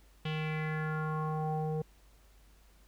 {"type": "tone with low-pass filter sweep", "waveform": "square", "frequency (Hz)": 155.56, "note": "D#3", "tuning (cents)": 0, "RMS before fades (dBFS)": -34, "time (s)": [0.25, 1.82], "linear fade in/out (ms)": 5, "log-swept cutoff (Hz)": [3100, 570], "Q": 4.1, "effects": ["added 50 Hz sine -59 dBFS peak until 2.87 s", "pink hiss -66 dBFS RMS until 2.87 s"]}